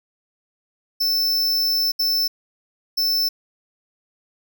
square tone bursts at uneven times, 5300 Hz, E8, 9 cents sharp, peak -18 dBFS, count 3, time 1-1.92 / 1.99-2.28 / 2.97-3.29 s, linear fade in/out 10 ms, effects none

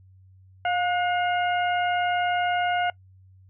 harmonic tone with a mistuned harmonic, 710 Hz, F5, 28 cents sharp, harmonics 1 / 2 / 3 / 4, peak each -23 / -29 / -33 / -35 dBFS, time 0.65-2.9 s, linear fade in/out 2 ms, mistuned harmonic 2, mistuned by +46 cents, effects noise-tail reverb RT60 0.1 s tail -22 dB re dry + added 94 Hz sine -50 dBFS peak until 3.49 s

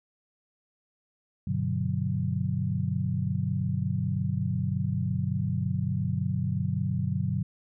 sine chord, G major seventh, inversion none, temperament equal, 98 / 123.47 / 146.83 / 185 Hz, G2 / B2 / D3 / F#3, 0 / 0 / 0 / 0 cents, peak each -31 dBFS, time 1.47-7.43 s, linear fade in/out 5 ms, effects none

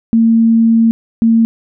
sine tone pair in turn, 227.4 / 227.4 Hz, A#3 / A#3, -43 / -43 cents, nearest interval unison, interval 0 cents, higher neither, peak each -6 dBFS, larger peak neither, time 0.13-0.91 / 1.22-1.45 s, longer first, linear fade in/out 0 ms, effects none

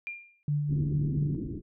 sine tone with exponential decay, 2396 Hz, D7, 34 cents sharp, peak -31 dBFS, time 0.07-0.43 s, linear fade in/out 0 ms, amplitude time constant 77 ms
sine tone with tremolo, 146.83 Hz, D3, in tune, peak -24 dBFS, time 0.48-1.35 s, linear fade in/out 2 ms, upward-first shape sine, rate 4.4 Hz, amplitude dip 35%
white low-pass noise, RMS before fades -35 dBFS, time 0.68-1.62 s, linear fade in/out 50 ms, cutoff 340 Hz, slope 48 dB/octave
effects none

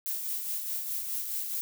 violet noise with tremolo, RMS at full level -32 dBFS, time 0.06-1.61 s, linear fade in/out 0 ms, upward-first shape sine, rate 4.8 Hz, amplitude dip 40%, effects none

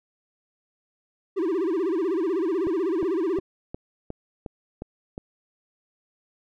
triangle tone with vibrato, 354.2 Hz, F4, 24 cents sharp, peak -20 dBFS, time 1.36-3.4 s, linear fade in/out 20 ms, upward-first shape sine, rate 16 Hz, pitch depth 210 cents each way
click train, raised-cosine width 2 ms, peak -20 dBFS, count 8, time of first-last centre 2.67-5.179 s, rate 2.79 Hz
effects none

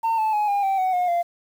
sine tone with pitch steps, 907 / 872.6 / 839.4 / 807.6 / 776.9 / 747.4 / 719.1 / 691.8 Hz, A#5 / A5 / G#5 / G#5 / G5 / F#5 / F#5 / F5, -48 / -15 / +18 / -49 / -16 / +17 / -50 / -17 cents, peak -16 dBFS, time 0.03-1.23 s, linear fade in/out 20 ms, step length 150 ms, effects tanh soft clip ceiling -18 dBFS + 8-bit

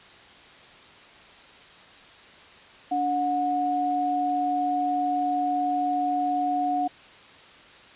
sine tone pair together, 289.5 / 728 Hz, D4 / F#5, -25 / -28 cents, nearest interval octave + major third, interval 1597 cents, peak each -29 / -23 dBFS, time 2.91-6.88 s, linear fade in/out 10 ms, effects white hiss -49 dBFS RMS until 7.95 s + resampled to 8000 Hz

